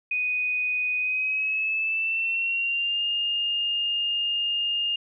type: tone with pitch glide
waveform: sine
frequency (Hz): 2489 to 2826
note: D#7 to F7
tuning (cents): 0 to +20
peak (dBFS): -23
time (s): 0.11-4.96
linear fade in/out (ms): 5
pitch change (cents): +220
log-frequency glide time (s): 0.98-3.04
effects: none